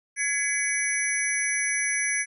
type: tone cluster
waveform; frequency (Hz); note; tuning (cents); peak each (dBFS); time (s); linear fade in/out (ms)
sine; 1686 / 2025 / 2252 / 5940 / 10080; G#6 / B6 / C#7 / F#8 / D#9; +26 / +43 / +27 / +6 / +21; -30; 0.16-2.26; 50
effects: none